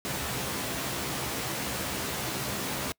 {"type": "noise with comb filter", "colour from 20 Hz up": "pink", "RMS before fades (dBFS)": -32, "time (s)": [0.05, 2.92], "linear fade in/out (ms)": 0, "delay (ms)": 15, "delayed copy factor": 0.6, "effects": ["noise-tail reverb RT60 0.1 s tail -26 dB re dry", "high-pass 100 Hz 12 dB/octave"]}